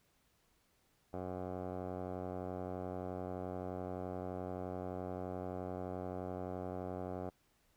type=tone with low-pass filter; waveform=10% pulse; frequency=91.6 Hz; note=F#2; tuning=17 cents flat; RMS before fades=-42 dBFS; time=1.13-7.3 s; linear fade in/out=10 ms; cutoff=820 Hz; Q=3.9; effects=pink hiss -74 dBFS RMS until 7.76 s